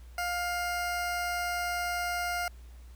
20% pulse tone, 705 Hz, F5, 16 cents sharp, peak -25 dBFS, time 0.18-2.48 s, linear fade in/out 2 ms, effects added 60 Hz sine -46 dBFS peak until 2.95 s + pink hiss -62 dBFS RMS until 2.95 s

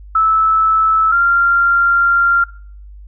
sine tone pair in turn, 1309 / 1386.8 Hz, E6 / F6, -13 / -13 cents, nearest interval minor second, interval 100 cents, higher second, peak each -9 dBFS, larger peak neither, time 0.15-1.12 / 1.12-2.44 s, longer second, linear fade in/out 5 ms, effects noise-tail reverb RT60 0.5 s tail -22 dB re dry + added 50 Hz sine -33 dBFS peak until 3.07 s

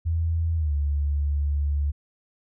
sine tone with pitch glide, 82.41 to 72.16 Hz, E2 to D2, 0 to -30 cents, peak -21 dBFS, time 0.05-1.92 s, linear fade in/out 20 ms, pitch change -230 cents, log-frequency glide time 0.56-0.73 s, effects none

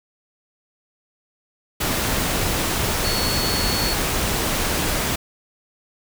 sine tone in noise, 4406 Hz, C#8, 11 cents flat, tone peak -25 dBFS, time 3.04-3.94 s, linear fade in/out 10 ms, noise pink, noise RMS -22 dBFS, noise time 1.8-5.16 s, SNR -6 dB, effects none

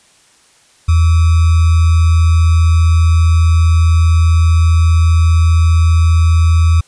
sine tone with sample-and-hold, 82.41 Hz, E2, in tune, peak -6 dBFS, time 0.88-6.81 s, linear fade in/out 10 ms, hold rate 1225 Hz, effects white hiss -49 dBFS RMS until 6.87 s + resampled to 22050 Hz

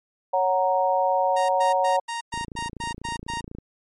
sine chord, F# major, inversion second, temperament equal, 554.4 / 740 / 932.3 Hz, C#5 / F#5 / A#5, 0 / 0 / 0 cents, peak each -23 dBFS, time 0.33-2 s, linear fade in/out 10 ms
sawtooth tone bursts, 932 Hz, A#5, 1 cent flat, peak -24 dBFS, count 9, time 1.36-3.41 s, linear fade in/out 10 ms, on 130 ms, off 110 ms
click train, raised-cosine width 3 ms, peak -24 dBFS, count 36, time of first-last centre 2.34-3.586 s, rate 28.1 Hz
effects MP3 48 kbps

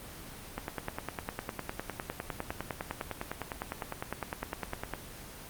click train, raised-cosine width 0.5 ms, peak -18 dBFS, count 44, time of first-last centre 0.58-4.937 s, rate 9.87 Hz, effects pink hiss -46 dBFS RMS until 5.49 s + Opus 24 kbps

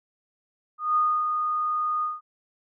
sine tone with ADSR envelope, 1231 Hz, D#6, 19 cents flat, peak -18 dBFS, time 0.78-2.21 s, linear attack 180 ms, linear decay 280 ms, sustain -5 dB, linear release 180 ms, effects none

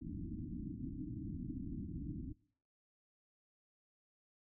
white low-pass noise, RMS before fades -44 dBFS, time 0.01-2.33 s, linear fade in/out 10 ms, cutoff 320 Hz, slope 96 dB/octave, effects noise-tail reverb RT60 0.5 s tail -21 dB re dry

